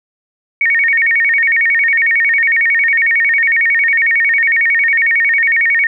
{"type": "tone with vibrato", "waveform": "sine", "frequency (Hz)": 2029, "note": "B6", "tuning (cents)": 46, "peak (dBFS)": -9, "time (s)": [0.61, 5.87], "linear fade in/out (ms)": 2, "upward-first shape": "square", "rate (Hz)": 11, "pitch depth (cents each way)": 170, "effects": []}